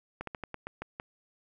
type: slowing click train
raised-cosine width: 0.5 ms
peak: -22 dBFS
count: 8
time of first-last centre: 0.21-0.999 s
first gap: 63 ms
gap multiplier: 1.19
effects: none